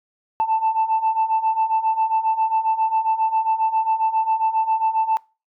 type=beating tone pair; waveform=sine; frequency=880 / 887.4 Hz; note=A5 / A5; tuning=0 / +14 cents; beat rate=7.4 Hz; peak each=-21 / -18 dBFS; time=0.4-5.17 s; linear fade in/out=0 ms; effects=noise-tail reverb RT60 0.3 s tail -23 dB re dry + tanh soft clip ceiling -12 dBFS